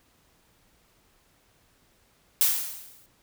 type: noise with exponential decay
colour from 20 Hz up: blue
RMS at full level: -19 dBFS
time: 2.41-3.06 s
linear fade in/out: 0 ms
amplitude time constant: 140 ms
effects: pink hiss -64 dBFS RMS until 3.22 s